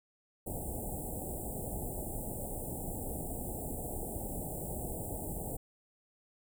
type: band-stop noise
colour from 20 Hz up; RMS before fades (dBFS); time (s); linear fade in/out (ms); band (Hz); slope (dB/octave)
pink; -39; 0.46-5.57; 10; 840 to 7700; 96
effects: none